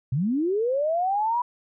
sine linear sweep, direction up, 116.54 to 987.8 Hz, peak -21 dBFS, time 0.12-1.42 s, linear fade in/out 5 ms, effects none

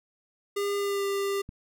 square tone with pitch glide, 403.9 to 397.2 Hz, G#4 to G4, -48 to +23 cents, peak -27 dBFS, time 0.56-1.42 s, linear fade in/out 10 ms, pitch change -29 cents, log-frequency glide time 0.77-1.05 s
click, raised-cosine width 5 ms, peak -28 dBFS, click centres 1.491 s
effects none

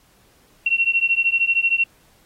sine beating tone pair, 2722 / 2735 Hz, F7 / F7, -45 / -37 cents, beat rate 13 Hz, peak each -19 dBFS, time 0.66-1.84 s, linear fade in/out 5 ms, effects pink hiss -57 dBFS RMS until 2.25 s + AAC 48 kbps

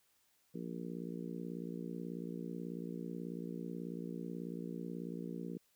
harmonic tone, 58.27 Hz, A#1, in tune, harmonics 3 / 4 / 5 / 6 / 7 / 8, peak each -44 / -46 / -48 / -50 / -51 / -52 dBFS, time 0.54-5.58 s, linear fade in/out 10 ms, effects white hiss -74 dBFS RMS until 5.75 s

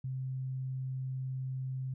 sine tone, 130.81 Hz, C3, in tune, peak -34 dBFS, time 0.04-1.94 s, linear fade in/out 5 ms, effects none

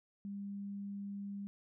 sine tone, 200.3 Hz, G3, 38 cents sharp, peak -40 dBFS, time 0.25-1.47 s, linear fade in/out 0 ms, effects none

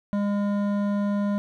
sine tone with hard clipping, 203.3 Hz, G#3, 37 cents flat, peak -24 dBFS, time 0.13-1.38 s, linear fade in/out 0 ms, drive 12 dB, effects none

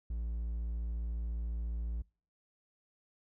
triangle tone, 57.2 Hz, A#1, 32 cents flat, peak -32 dBFS, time 0.1-2.02 s, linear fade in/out 5 ms, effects noise-tail reverb RT60 0.4 s tail -26 dB re dry

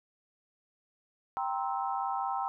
sine chord, C dominant seventh, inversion second, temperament just, 784.9 / 941.9 / 1046.5 / 1308.1 Hz, G5 / Bb5 / C6 / E6, +2 / +18 / 0 / -14 cents, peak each -33 / -36 / -37 / -38 dBFS, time 1.37-2.48 s, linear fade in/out 0 ms, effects none

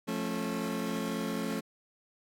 30% pulse chord, F augmented, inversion none, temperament just, 174.61 / 218.3 / 272.8 Hz, F3 / A3 / C#4, 0 / -13 / -28 cents, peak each -35 / -32 / -34 dBFS, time 0.07-1.61 s, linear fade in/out 20 ms, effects AAC 64 kbps

